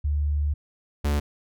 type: tone pair in turn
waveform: sine / 45% pulse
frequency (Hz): 73.42 / 72.87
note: D2 / D2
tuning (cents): 0 / -13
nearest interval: unison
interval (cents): 13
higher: first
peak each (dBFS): -21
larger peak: neither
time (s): 0.04-0.54 / 1.04-1.2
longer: first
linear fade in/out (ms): 10
effects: none